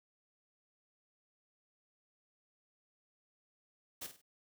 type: noise with echo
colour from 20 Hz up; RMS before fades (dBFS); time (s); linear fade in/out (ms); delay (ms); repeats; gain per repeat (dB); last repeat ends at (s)
white; -43; 4.01-4.07; 10; 49; 3; -9; 4.217
effects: none